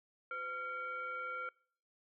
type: tone with frequency modulation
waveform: sine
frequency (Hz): 1382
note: F6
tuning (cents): -19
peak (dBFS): -38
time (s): 0.31-1.49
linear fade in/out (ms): 2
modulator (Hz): 874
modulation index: 0.62
effects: noise-tail reverb RT60 0.5 s tail -25 dB re dry